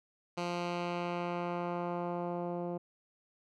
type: tone with low-pass filter sweep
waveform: 10% pulse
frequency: 174.61 Hz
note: F3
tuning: in tune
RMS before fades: -36 dBFS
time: 0.37-2.78 s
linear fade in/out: 10 ms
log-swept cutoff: 5300 to 540 Hz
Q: 0.9
effects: none